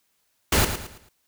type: noise with echo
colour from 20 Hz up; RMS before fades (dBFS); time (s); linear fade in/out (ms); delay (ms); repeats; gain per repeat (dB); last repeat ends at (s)
pink; -19; 0.52-0.65; 5; 110; 4; -9; 1.09
effects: white hiss -70 dBFS RMS until 1.27 s